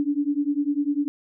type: beating tone pair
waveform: sine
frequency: 284.1 / 294.1 Hz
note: C#4 / D4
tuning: +43 / +3 cents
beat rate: 10 Hz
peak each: -24 dBFS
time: 0-1.08 s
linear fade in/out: 0 ms
effects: none